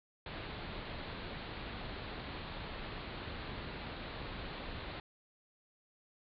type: low-pass noise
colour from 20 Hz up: pink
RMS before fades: -44 dBFS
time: 0.26-5 s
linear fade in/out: 2 ms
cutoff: 4400 Hz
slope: 96 dB/octave
effects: none